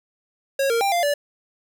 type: tone with pitch steps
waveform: square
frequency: 547 / 463.5 / 792 / 695 / 579 Hz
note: C#5 / A#4 / G5 / F5 / D5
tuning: -23 / -10 / +18 / -9 / -25 cents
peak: -19 dBFS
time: 0.59-1.14 s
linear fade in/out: 5 ms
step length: 110 ms
effects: none